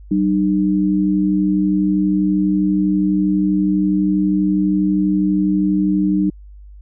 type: tone pair together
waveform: sine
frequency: 191.1 / 303.4 Hz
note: G3 / D#4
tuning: -44 / -44 cents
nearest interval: minor sixth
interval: 800 cents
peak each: -16 dBFS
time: 0.11-6.3 s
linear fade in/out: 5 ms
effects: added 50 Hz sine -36 dBFS peak until 6.81 s